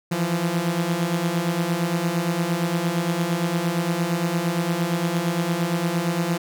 sawtooth beating tone pair, 164.81 / 173.51 Hz, E3 / F3, 0 / -11 cents, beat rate 8.7 Hz, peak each -22 / -19 dBFS, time 0.11-6.38 s, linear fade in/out 10 ms, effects none

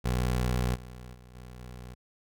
20% pulse tone with level steps, 61.74 Hz, B1, in tune, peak -21 / -38 / -45 / -39 / -37 dBFS, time 0.04-1.95 s, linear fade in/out 20 ms, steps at 0.74 / 1.13 / 1.34 / 1.59 s, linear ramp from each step 20 ms, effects none

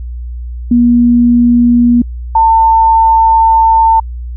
sine tone pair in turn, 240 / 897.8 Hz, B3 / A5, -49 / +35 cents, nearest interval octave + major seventh, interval 2284 cents, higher second, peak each -4 dBFS, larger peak neither, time 0.71-2.02 / 2.35-4 s, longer second, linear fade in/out 5 ms, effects added 60 Hz sine -19 dBFS peak until 4.36 s

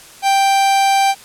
45% pulse tone, 785 Hz, G5, 2 cents sharp, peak -11 dBFS, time 0.22-1.15 s, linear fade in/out 50 ms, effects white hiss -40 dBFS RMS until 1.24 s + low-pass 11000 Hz 12 dB/octave

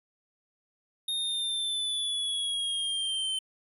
square linear sweep, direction down, 3702 to 3077 Hz, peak -29 dBFS, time 1.08-3.39 s, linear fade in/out 5 ms, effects resampled to 32000 Hz

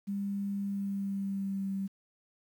sine tone with pitch glide, 199.8 to 194.56 Hz, G3 to G3, +33 to -13 cents, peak -31 dBFS, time 0.07-1.88 s, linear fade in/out 20 ms, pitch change -46 cents, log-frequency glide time 0.6-1.67 s, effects 10-bit

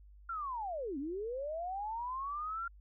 sine linear two-way sweep, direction down then up, 1396.9 to 261.6 to 1396.9 Hz, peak -36 dBFS, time 0.29-2.68 s, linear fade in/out 5 ms, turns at 0.98 s, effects added 50 Hz sine -54 dBFS peak until 2.8 s

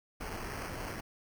pink noise with sample-and-hold, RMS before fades -40 dBFS, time 0.2-1.01 s, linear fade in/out 10 ms, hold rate 3675 Hz, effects none

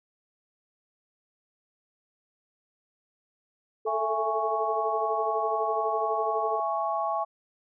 sine tone with tremolo, 440 Hz, A4, in tune, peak -27 dBFS, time 3.85-6.6 s, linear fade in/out 5 ms, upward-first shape sine, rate 12 Hz, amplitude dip 75%
sine chord, C# minor, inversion first, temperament just, 665.2 / 831.5 / 1108.7 Hz, E5 / G#5 / C#6, +16 / +2 / 0 cents, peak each -30 dBFS, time 3.86-7.25 s, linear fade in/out 20 ms
effects none

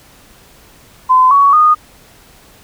sine tone with pitch steps, 1023 / 1122.1 / 1230.7 Hz, C6 / C#6 / D#6, -39 / +21 / -19 cents, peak -5 dBFS, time 1.09-1.75 s, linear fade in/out 20 ms, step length 220 ms, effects pink hiss -44 dBFS RMS until 2.63 s

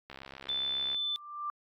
click train, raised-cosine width 0.3 ms, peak -28 dBFS, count 58, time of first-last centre 0.1-0.946 s, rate 67.4 Hz
sine tone, 3520 Hz, A7, in tune, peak -30 dBFS, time 0.49-1.16 s, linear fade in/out 0 ms
sine tone with exponential growth, 1183 Hz, D6, 12 cents sharp, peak -31 dBFS, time 0.76-1.5 s, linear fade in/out 1 ms, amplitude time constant 160 ms
effects AAC 64 kbps

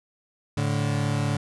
35% pulse tone pair together, 108.4 / 144.7 Hz, A2 / D3, -25 / -25 cents, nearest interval perfect fourth, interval 500 cents, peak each -24 dBFS, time 0.57-1.37 s, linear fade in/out 5 ms, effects resampled to 24000 Hz

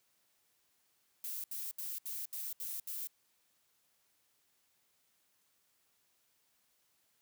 violet noise bursts, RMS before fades -41 dBFS, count 7, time 1.24-3.072 s, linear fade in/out 2 ms, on 200 ms, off 72 ms, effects white hiss -75 dBFS RMS until 7.21 s + high-pass 60 Hz 12 dB/octave

